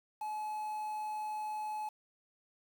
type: tone with quantisation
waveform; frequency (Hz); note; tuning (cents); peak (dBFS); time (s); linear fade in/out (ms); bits
triangle; 854; G#5; +48; -34; 0.21-1.89; 5; 9
effects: none